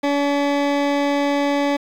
20% pulse tone, 285 Hz, C#4, 48 cents sharp, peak -12 dBFS, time 0.03-1.77 s, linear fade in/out 10 ms, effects low-pass 4000 Hz 12 dB/octave + 7-bit

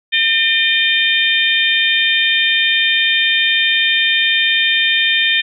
harmonic tone with a mistuned harmonic, 604 Hz, D5, 48 cents sharp, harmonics 3 / 4 / 5 / 6, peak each -17 / -17 / -17 / -17 dBFS, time 0.12-5.42 s, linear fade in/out 20 ms, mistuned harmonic 5, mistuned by +59 cents, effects none

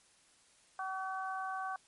harmonic tone, 380 Hz, F#4, 46 cents sharp, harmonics 2 / 3 / 4, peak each -39 / -40 / -43 dBFS, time 0.79-1.76 s, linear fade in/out 2 ms, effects white hiss -66 dBFS RMS until 1.87 s + MP3 48 kbps

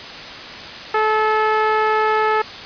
10% pulse tone with low-pass filter, 433 Hz, A4, 28 cents flat, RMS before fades -17 dBFS, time 0.94-2.42 s, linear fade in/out 5 ms, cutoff 1400 Hz, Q 0.95, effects white hiss -32 dBFS RMS until 2.65 s + resampled to 11025 Hz

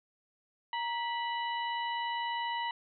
harmonic tone with a mistuned harmonic, 983 Hz, B5, 8 cents flat, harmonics 1 / 2 / 3 / 4, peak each -33 / -39 / -41 / -48 dBFS, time 0.73-2.71 s, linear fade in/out 2 ms, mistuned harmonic 1, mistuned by -82 cents, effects none

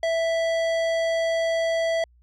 sine tone with tanh clipping, 659.3 Hz, E5, in tune, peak -23 dBFS, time 0.03-2.04 s, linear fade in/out 2 ms, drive 16 dB, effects added 60 Hz sine -54 dBFS peak until 2.22 s

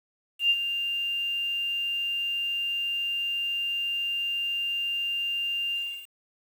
sine tone with ADSR envelope, 2794 Hz, F7, in tune, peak -17 dBFS, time 0.39-6.08 s, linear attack 110 ms, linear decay 47 ms, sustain -9 dB, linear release 340 ms, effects 8-bit

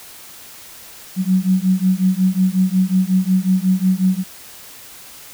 sine beating tone pair, 184 / 189.5 Hz, F#3 / F#3, -9 / +42 cents, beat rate 5.5 Hz, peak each -16 dBFS, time 1.16-4.24 s, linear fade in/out 50 ms, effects white hiss -39 dBFS RMS until 5.33 s

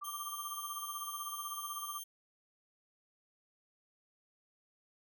sine tone with tremolo, 1174.7 Hz, D6, in tune, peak -38 dBFS, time 0.01-2 s, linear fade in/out 20 ms, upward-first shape sine, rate 16 Hz, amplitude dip 80%
5% pulse tone, 3171 Hz, G7, 19 cents sharp, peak -34 dBFS, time 0.04-2.04 s, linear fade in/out 10 ms
effects none

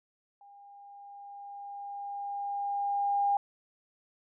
sine tone with level ramp, 806 Hz, G5, 48 cents sharp, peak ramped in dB -52 to -23 dBFS, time 0.41-3.37 s, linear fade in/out 2 ms, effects none

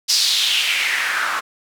white noise with band-pass filter sweep, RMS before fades -19 dBFS, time 0.08-1.41 s, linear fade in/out 20 ms, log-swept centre 5100 to 1200 Hz, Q 3.6, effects none

